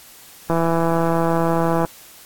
click train, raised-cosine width 1 ms, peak -6 dBFS, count 225, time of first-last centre 0.5-1.849 s, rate 166 Hz, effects white hiss -44 dBFS RMS until 2.25 s + AAC 64 kbps

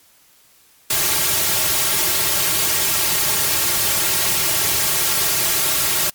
white noise with comb filter, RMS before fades -18 dBFS, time 0.9-6.1 s, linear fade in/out 5 ms, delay 4 ms, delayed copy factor -1, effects white hiss -53 dBFS RMS until 6.14 s + MP3 96 kbps

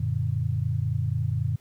sine chord, Gb augmented, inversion none, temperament equal, 92.5 / 116.54 / 146.83 Hz, Gb2 / Bb2 / D3, 0 / 0 / 0 cents, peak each -28 / -26 / -29 dBFS, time 0-1.56 s, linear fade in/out 5 ms, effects pink hiss -62 dBFS RMS until 1.6 s + high-pass 60 Hz 12 dB/octave

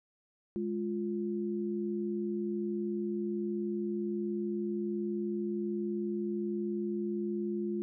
sine tone pair together, 207.9 / 349.2 Hz, G#3 / F4, +2 / 0 cents, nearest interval major sixth, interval 898 cents, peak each -34 / -34 dBFS, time 0.56-7.82 s, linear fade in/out 0 ms, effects none

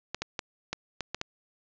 clicks, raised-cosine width 0.2 ms, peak -14 dBFS, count 7, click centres 0.146 / 0.22 / 0.392 / 0.73 / 1.007 / 1.146 / 1.214 s, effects resampled to 16000 Hz + 9-bit

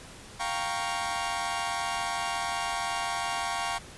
sawtooth chord, G half-diminished seventh, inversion third, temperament equal, 698.5 / 784 / 932.3 / 1108.7 Hz, F5 / G5 / Bb5 / Db6, 0 / 0 / 0 / 0 cents, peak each -31 dBFS, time 0.39-3.79 s, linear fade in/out 20 ms, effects pink hiss -47 dBFS RMS until 3.97 s + resampled to 24000 Hz

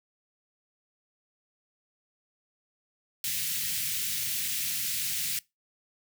white band-stop noise, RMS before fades -31 dBFS, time 3.24-5.39 s, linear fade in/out 2 ms, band 180 to 2000 Hz, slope 24 dB/octave, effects noise-tail reverb RT60 0.2 s tail -22 dB re dry + high-pass 100 Hz 12 dB/octave

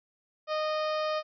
harmonic tone, 617 Hz, D#5, 15 cents flat, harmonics 1 / 2 / 3 / 4 / 5 / 6 / 7 / 8 / 9, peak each -29 / -33 / -43 / -43 / -45 / -47 / -47 / -46 / -52 dBFS, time 0.47-1.23 s, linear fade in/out 50 ms, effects none

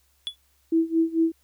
triangle tone with exponential decay, 3418 Hz, G#7, 49 cents sharp, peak -21 dBFS, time 0.27-0.36 s, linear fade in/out 0 ms, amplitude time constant 19 ms
sine tone with tremolo, 327.2 Hz, E4, 13 cents flat, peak -16 dBFS, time 0.72-1.32 s, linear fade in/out 5 ms, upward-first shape sine, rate 4.5 Hz, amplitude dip 90%
effects added 68 Hz sine -66 dBFS peak until 1.43 s + white hiss -66 dBFS RMS until 1.43 s

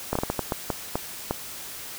slowing click train, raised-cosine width 1 ms, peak -10 dBFS, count 10, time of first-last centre 0.13-1.31 s, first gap 24 ms, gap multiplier 1.4, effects white hiss -38 dBFS RMS until 1.98 s

